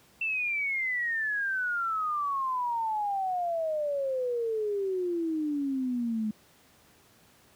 sine exponential sweep, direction down, 2692 to 211.3 Hz, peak -27 dBFS, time 0.21-6.31 s, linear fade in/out 5 ms, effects pink hiss -60 dBFS RMS until 7.55 s + high-pass 80 Hz 12 dB/octave

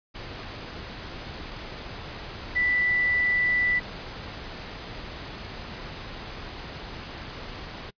sine tone in noise, 1975.5 Hz, B6, in tune, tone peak -21 dBFS, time 2.55-3.8 s, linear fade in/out 20 ms, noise pink, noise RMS -38 dBFS, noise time 0.14-7.91 s, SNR +14 dB, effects noise-tail reverb RT60 0.1 s tail -25 dB re dry + resampled to 11025 Hz

